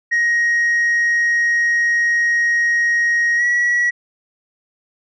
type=tone with pitch glide; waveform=sine; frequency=1881 to 1929.4 Hz; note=A#6 to B6; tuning=+15 to -41 cents; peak=-11 dBFS; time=0.11-3.91 s; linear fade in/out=20 ms; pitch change=+44 cents; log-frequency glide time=3.37-3.43 s; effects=tanh soft clip ceiling -12 dBFS